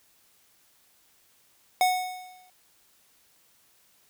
square tone with exponential decay, 736 Hz, F#5, 9 cents flat, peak -18 dBFS, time 1.81-2.5 s, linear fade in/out 1 ms, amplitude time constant 150 ms, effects white hiss -63 dBFS RMS until 4.09 s

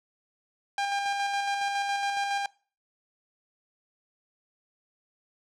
sawtooth tone with tremolo, 801 Hz, G5, 37 cents sharp, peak -22 dBFS, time 0.78-2.46 s, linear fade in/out 2 ms, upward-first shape square, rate 7.2 Hz, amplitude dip 30%, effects noise-tail reverb RT60 0.4 s tail -23 dB re dry + low-pass 6000 Hz 12 dB/octave

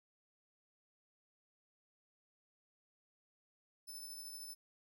15% pulse tone with tremolo, 5274 Hz, E8, in tune, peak -40 dBFS, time 3.87-4.55 s, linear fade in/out 20 ms, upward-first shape sine, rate 13 Hz, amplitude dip 30%, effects none

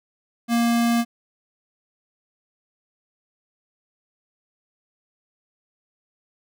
square tone, 234.5 Hz, A#3, 11 cents sharp, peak -18 dBFS, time 0.48-1.05 s, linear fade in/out 50 ms, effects none

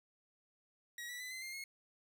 sawtooth tone with pitch steps, 1906 / 1955.1 / 2005 / 2057 / 2110 / 2164 Hz, A#6 / B6 / B6 / C7 / C7 / C#7, +38 / -18 / +26 / -30 / +14 / -42 cents, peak -40 dBFS, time 0.98-1.64 s, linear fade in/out 2 ms, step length 110 ms, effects none

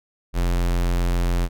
square tone, 43.65 Hz, F1, in tune, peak -19 dBFS, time 0.33-1.49 s, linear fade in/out 50 ms, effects none

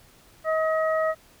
harmonic tone, 635 Hz, D#5, 35 cents sharp, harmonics 1 / 2 / 3, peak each -22 / -28 / -32 dBFS, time 0.44-1.15 s, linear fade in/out 50 ms, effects pink hiss -55 dBFS RMS until 1.4 s

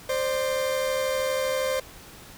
40% pulse tone pair together, 523.3 / 595.9 Hz, C5 / D5, 0 / +25 cents, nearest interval major second, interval 225 cents, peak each -24 / -30 dBFS, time 0.09-1.8 s, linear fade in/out 5 ms, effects pink hiss -46 dBFS RMS until 2.37 s

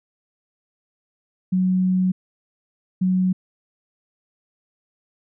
sine tone bursts at uneven times, 185 Hz, F#3, in tune, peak -16 dBFS, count 2, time 1.52-2.12 / 3.01-3.33 s, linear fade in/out 10 ms, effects none

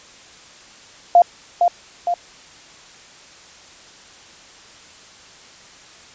sine tone with echo, 698.5 Hz, F5, in tune, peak -6 dBFS, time 1.15-1.22 s, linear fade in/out 2 ms, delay 460 ms, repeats 2, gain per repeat -5 dB, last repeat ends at 2.14 s, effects white hiss -44 dBFS RMS until 6.14 s + resampled to 16000 Hz

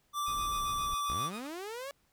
square tone with pitch glide, 1171 to 1162.2 Hz, D6 to D6, -5 to -18 cents, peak -32 dBFS, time 0.13-1.31 s, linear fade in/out 50 ms, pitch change -13 cents, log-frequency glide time 0.38-0.91 s
20% pulse tone with tremolo, 1243 Hz, D#6, 2 cents flat, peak -37 dBFS, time 0.26-1.47 s, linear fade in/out 5 ms, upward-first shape sine, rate 7.5 Hz, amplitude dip 95%
brown noise, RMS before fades -44 dBFS, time 0.28-0.94 s, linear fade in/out 0 ms
sawtooth linear sweep, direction up, 44.76 to 573 Hz, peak -35 dBFS, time 1.09-1.91 s, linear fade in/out 0 ms
effects pink hiss -72 dBFS RMS until 2.12 s

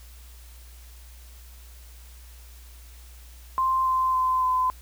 sine tone with pitch steps, 1046.5 / 1037.5 / 1028.5 / 1019.6 Hz, C6 / C6 / C6 / C6, 0 / -15 / -30 / -45 cents, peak -20 dBFS, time 3.58-4.7 s, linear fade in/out 0 ms, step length 280 ms, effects added 60 Hz sine -44 dBFS peak until 4.81 s + white hiss -53 dBFS RMS until 4.81 s

